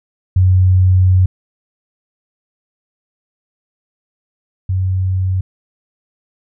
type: tone pair in turn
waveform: sine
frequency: 92.5 / 93.52 Hz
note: F#2 / F#2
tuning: 0 / +19 cents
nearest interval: unison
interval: 19 cents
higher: second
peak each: -7 / -13 dBFS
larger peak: first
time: 0.36-1.26 / 4.69-5.41 s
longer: first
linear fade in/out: 5 ms
effects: none